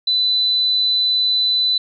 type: tone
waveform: sine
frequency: 3999 Hz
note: B7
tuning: 21 cents sharp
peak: -14 dBFS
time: 0.07-1.78 s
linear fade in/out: 5 ms
effects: none